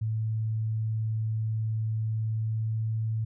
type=tone with pitch glide; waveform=sine; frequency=110.2 to 110.9 Hz; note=A2 to A2; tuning=+3 to +14 cents; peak=-26 dBFS; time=0.01-3.25 s; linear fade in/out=10 ms; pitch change=+11 cents; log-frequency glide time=2.24-2.94 s; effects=none